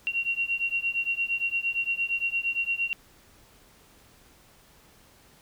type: beating tone pair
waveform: sine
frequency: 2745 / 2753.7 Hz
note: F7 / F7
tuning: -31 / -25 cents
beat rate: 8.7 Hz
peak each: -29 / -28 dBFS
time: 0.07-2.93 s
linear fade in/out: 0 ms
effects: pink hiss -57 dBFS RMS until 5.41 s